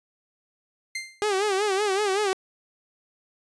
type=tone with exponential decay; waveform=sawtooth; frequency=2093 Hz; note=C7; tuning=in tune; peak=-23 dBFS; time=0.95-1.25 s; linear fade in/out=5 ms; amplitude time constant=65 ms
type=tone with vibrato; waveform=sawtooth; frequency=401 Hz; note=G4; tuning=39 cents sharp; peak=-18 dBFS; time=1.22-2.33 s; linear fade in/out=0 ms; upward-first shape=sine; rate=5.3 Hz; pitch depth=110 cents each way
effects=resampled to 22050 Hz